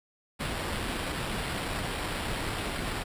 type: noise with sample-and-hold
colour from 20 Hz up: pink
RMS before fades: -33 dBFS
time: 0.39-3.04 s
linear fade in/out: 20 ms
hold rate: 6300 Hz
effects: resampled to 32000 Hz